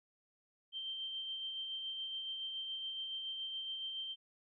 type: tone with tremolo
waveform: sine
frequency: 3136 Hz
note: G7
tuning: in tune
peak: -38 dBFS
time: 0.72-4.16 s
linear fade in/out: 50 ms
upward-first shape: sine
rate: 7.1 Hz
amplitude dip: 30%
effects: none